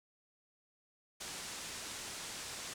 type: low-pass noise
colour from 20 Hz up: white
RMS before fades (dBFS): -45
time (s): 1.2-2.74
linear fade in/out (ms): 10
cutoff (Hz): 8800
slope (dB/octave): 24
effects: none